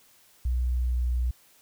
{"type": "tone with pitch glide", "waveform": "sine", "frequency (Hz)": [61.74, 61.24], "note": ["B1", "B1"], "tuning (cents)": [0, -14], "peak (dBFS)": -23, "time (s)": [0.45, 1.31], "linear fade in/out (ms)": 5, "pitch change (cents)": -14, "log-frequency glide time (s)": [0.87, 0.94], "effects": ["white hiss -59 dBFS RMS until 1.61 s"]}